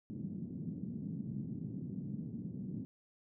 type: band-pass noise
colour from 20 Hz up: pink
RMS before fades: -42 dBFS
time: 0.1-2.85 s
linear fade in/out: 0 ms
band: 140 to 240 Hz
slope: 24 dB/octave
effects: none